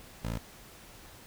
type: tone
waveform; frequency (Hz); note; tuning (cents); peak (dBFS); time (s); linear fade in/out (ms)
15% pulse; 56.7; A#1; -47; -26; 0.23-0.39; 20
effects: pink hiss -52 dBFS RMS until 1.26 s